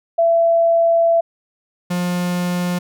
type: tone pair in turn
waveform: sine / 45% pulse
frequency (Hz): 670 / 177.46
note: E5 / F3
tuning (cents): +28 / +28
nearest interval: octave + major seventh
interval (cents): 2300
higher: first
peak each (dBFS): -11 / -18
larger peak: first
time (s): 0.18-1.21 / 1.9-2.79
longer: first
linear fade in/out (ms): 10
effects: none